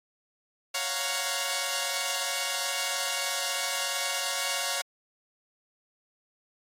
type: chord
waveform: 5% pulse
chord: Gb major seventh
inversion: second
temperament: equal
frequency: 554.4 / 698.5 / 740 / 932.3 Hz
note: Db5 / F5 / Gb5 / Bb5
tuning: 0 / 0 / 0 / 0 cents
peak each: -21 / -22 / -24 / -24 dBFS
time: 0.74-4.82 s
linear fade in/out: 10 ms
effects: AAC 48 kbps